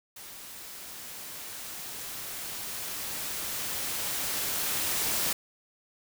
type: noise with level ramp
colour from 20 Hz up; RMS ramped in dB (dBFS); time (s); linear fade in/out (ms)
white; -45 to -28; 0.16-5.33; 5
effects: none